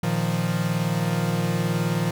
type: chord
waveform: 45% pulse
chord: Bb suspended fourth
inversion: none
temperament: equal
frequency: 116.54 / 155.56 / 174.61 Hz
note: Bb2 / Eb3 / F3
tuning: 0 / 0 / 0 cents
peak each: -28 / -26 / -25 dBFS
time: 0.03-2.11 s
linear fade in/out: 5 ms
effects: none